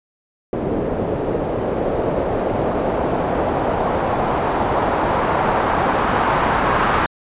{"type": "noise with low-pass filter sweep", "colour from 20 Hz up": "white", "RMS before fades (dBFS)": -19, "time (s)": [0.53, 7.06], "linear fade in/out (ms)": 0, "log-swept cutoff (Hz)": [440, 1200], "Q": 1.5, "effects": ["resampled to 8000 Hz"]}